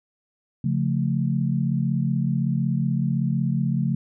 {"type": "chord", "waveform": "sine", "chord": "Db augmented", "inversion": "none", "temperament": "equal", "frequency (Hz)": [138.59, 174.61, 220], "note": ["Db3", "F3", "A3"], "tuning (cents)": [0, 0, 0], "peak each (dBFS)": [-23, -25, -26], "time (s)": [0.64, 3.95], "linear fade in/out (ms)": 5, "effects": []}